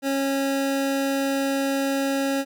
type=tone; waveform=25% pulse; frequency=273.9 Hz; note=C#4; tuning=21 cents flat; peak=-18 dBFS; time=0.02-2.45 s; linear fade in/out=50 ms; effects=none